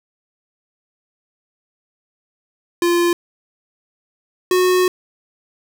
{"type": "tone pair in turn", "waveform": "square", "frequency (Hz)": [346.1, 365.9], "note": ["F4", "F#4"], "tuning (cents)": [-16, -19], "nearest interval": "minor second", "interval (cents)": 97, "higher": "second", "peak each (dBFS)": [-14, -13], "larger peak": "second", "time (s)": [[2.82, 3.13], [4.51, 4.88]], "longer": "second", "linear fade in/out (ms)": 2, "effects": []}